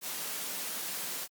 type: high-pass noise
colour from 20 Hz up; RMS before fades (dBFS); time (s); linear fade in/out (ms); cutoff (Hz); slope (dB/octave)
white; -37; 0.01-1.28; 50; 150; 48
effects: Opus 48 kbps